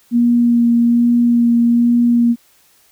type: tone with vibrato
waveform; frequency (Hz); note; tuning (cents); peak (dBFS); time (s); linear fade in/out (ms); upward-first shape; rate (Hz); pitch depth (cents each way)
sine; 237.1; A#3; +30; -9; 0.11-2.36; 50; sine; 1.2; 13
effects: white hiss -53 dBFS RMS until 2.91 s